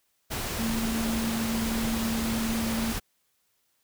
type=tone in noise; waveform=sine; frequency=226.1 Hz; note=A3; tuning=47 cents sharp; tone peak=-27 dBFS; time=0.58-2.93 s; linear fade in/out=20 ms; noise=pink; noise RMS=-32 dBFS; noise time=0.3-3 s; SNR=+2 dB; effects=white hiss -72 dBFS RMS until 3.83 s